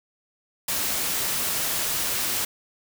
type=noise; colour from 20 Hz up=white; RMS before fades=-26 dBFS; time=0.68-2.45 s; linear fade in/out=5 ms; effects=none